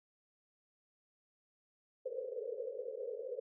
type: band-pass noise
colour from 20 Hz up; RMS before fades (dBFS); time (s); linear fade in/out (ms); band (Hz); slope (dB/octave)
pink; -42; 2.05-3.4; 10; 440 to 530; 96
effects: none